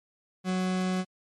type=tone; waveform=40% pulse; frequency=185 Hz; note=F#3; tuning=in tune; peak=-25 dBFS; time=0.44-1.05 s; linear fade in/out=50 ms; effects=low-pass 8000 Hz 12 dB/octave + MP3 64 kbps